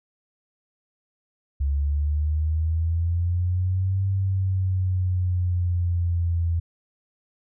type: exponential two-way sweep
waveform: sine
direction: up then down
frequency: 69.3 to 97.1 to 83.7 Hz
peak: -20 dBFS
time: 1.6-6.6 s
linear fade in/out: 10 ms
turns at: 4.06 s
effects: none